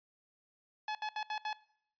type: tone bursts at uneven times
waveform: sawtooth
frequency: 854 Hz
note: G#5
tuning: 48 cents sharp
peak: -31 dBFS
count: 5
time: 0.88-0.95 / 1.02-1.09 / 1.16-1.23 / 1.3-1.38 / 1.45-1.53 s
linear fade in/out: 2 ms
effects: noise-tail reverb RT60 0.7 s tail -21 dB re dry + resampled to 11025 Hz